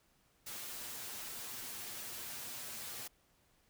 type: noise with comb filter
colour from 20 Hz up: white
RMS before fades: -45 dBFS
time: 0.46-3.08 s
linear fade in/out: 10 ms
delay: 8.4 ms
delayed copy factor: +0.85
effects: pink hiss -72 dBFS RMS until 3.69 s